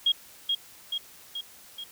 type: tone with echo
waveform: sine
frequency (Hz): 3267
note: G#7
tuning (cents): -29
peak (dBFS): -19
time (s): 0.06-0.12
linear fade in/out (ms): 5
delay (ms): 430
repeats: 4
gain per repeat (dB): -4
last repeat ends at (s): 1.84
effects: white hiss -51 dBFS RMS until 1.91 s